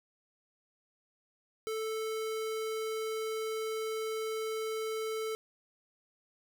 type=tone; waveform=square; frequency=440 Hz; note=A4; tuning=in tune; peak=-34 dBFS; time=1.67-5.35 s; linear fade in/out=0 ms; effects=none